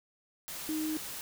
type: tone in noise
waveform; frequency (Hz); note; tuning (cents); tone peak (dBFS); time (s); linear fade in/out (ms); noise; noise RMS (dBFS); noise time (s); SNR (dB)
sine; 311.1; D#4; 0; -31; 0.69-0.97; 0; white; -41; 0.48-1.21; +7
effects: none